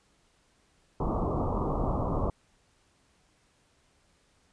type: low-pass noise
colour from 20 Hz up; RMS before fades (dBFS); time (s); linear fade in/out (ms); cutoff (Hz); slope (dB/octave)
pink; -29; 1-2.3; 2; 1200; 96
effects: pink hiss -67 dBFS RMS until 4.52 s + resampled to 22050 Hz